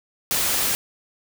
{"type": "noise", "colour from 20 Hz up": "white", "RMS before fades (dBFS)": -22, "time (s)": [0.31, 0.75], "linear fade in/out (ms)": 0, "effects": []}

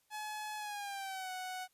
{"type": "tone with pitch glide", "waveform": "sawtooth", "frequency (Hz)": [851, 740.8], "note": ["G#5", "F#5"], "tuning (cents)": [42, 2], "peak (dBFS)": -36, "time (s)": [0.1, 1.68], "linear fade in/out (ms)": 50, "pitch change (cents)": -240, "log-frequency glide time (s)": [0.57, 1.31], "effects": ["white hiss -75 dBFS RMS until 1.73 s", "resampled to 32000 Hz"]}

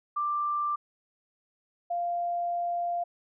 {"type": "tone pair in turn", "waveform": "sine", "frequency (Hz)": [1181, 695.6], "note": ["D6", "F5"], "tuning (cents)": [9, -7], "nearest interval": "major sixth", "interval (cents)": 916, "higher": "first", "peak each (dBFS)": [-26, -27], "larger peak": "first", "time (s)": [[0.16, 0.76], [1.9, 3.04]], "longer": "second", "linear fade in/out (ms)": 10, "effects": []}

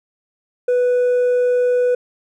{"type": "tone with hard clipping", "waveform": "triangle", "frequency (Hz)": 493.9, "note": "B4", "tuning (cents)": 0, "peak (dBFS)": -12, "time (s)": [0.68, 1.95], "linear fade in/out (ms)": 5, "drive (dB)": 1, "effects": []}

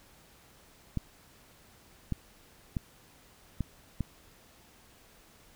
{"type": "clicks", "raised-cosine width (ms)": 5, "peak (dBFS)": -18, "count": 5, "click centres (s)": [0.973, 2.123, 2.768, 3.607, 4.007], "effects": ["pink hiss -59 dBFS RMS until 5.55 s"]}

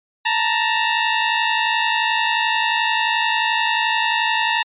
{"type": "tone pair together", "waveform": "15% pulse", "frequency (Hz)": [886.6, 938], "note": ["A5", "A#5"], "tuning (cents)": [13, 11], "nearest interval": "minor second", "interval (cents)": 98, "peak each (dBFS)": -13, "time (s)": [0.25, 4.63], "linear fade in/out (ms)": 10, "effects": ["resampled to 8000 Hz"]}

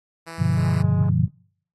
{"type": "tone", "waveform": "5% pulse", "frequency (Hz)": 165.1, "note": "E3", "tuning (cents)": 3, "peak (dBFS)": -23, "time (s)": [0.26, 0.83], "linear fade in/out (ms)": 20}
{"type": "chord", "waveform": "sine", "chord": "G dominant seventh", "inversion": "none", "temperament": "equal", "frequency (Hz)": [98, 123.47, 146.83, 174.61], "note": ["G2", "B2", "D3", "F3"], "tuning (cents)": [0, 0, 0, 0], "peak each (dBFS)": -23, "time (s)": [0.38, 1.28], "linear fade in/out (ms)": 20}
{"type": "click train", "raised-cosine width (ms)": 1, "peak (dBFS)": -25, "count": 109, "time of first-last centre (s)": [0.57, 1.089], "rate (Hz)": 208}
{"effects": ["noise-tail reverb RT60 0.6 s tail -26 dB re dry", "AAC 32 kbps"]}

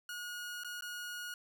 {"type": "tone with dropouts", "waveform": "sawtooth", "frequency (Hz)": 1444, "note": "F#6", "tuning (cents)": -43, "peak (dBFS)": -37, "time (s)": [0.09, 1.34], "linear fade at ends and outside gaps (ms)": 2, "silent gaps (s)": [[0.636, 0.646], [0.809, 0.822]], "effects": []}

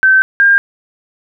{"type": "tone pair in turn", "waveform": "sine", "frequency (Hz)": [1543, 1606], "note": ["G6", "G6"], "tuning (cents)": [-28, 41], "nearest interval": "minor second", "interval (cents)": 69, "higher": "second", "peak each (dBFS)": -5, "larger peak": "neither", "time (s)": [[0.03, 0.22], [0.4, 0.58]], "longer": "first", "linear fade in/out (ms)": 0, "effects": []}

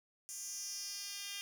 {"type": "tone with high-pass filter sweep", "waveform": "10% pulse", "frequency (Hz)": 401.2, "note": "G4", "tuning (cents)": 40, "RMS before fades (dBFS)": -44, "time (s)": [0.29, 1.41], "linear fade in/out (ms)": 0, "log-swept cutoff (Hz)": [7400, 3400], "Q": 3.2, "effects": []}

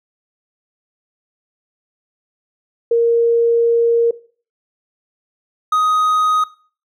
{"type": "tone pair in turn", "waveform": ["sine", "triangle"], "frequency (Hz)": [466.2, 1251.8], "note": ["A#4", "D#6"], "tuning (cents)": [0, 10], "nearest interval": "octave + perfect fourth", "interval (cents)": 1710, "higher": "second", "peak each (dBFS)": -10, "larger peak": "neither", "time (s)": [[2.91, 4.11], [5.72, 6.44]], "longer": "first", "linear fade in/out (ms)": 5, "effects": ["noise-tail reverb RT60 0.4 s tail -18 dB re dry"]}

